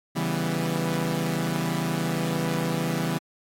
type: chord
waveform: sawtooth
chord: C# half-diminished seventh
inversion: none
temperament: equal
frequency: 138.59 / 164.81 / 196 / 246.9 Hz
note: C#3 / E3 / G3 / B3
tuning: 0 / 0 / 0 / 0 cents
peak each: -28 / -23 / -28 / -28 dBFS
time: 0.15-3.19 s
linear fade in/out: 20 ms
effects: AAC 64 kbps